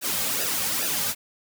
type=noise with flanger; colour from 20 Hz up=white; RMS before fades=-26 dBFS; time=0.01-1.15 s; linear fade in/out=50 ms; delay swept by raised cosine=0.91 to 3.01 ms; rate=2.4 Hz; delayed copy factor=-0.75; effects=none